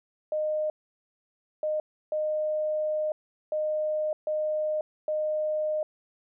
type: tone bursts at uneven times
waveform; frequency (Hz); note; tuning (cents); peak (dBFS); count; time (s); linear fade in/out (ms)
sine; 614; D#5; -23; -25; 6; 0.32-0.7 / 1.63-1.8 / 2.12-3.12 / 3.52-4.13 / 4.27-4.81 / 5.08-5.83; 2
effects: none